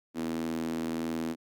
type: tone with high-pass filter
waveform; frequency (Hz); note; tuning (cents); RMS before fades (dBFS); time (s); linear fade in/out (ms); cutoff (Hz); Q
sawtooth; 81.5; E2; -19; -33; 0.14-1.36; 50; 270; 5.1
effects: none